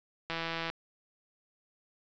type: click train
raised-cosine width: 0.3 ms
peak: -19 dBFS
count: 67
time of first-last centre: 0.3-0.7 s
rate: 165 Hz
effects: resampled to 16000 Hz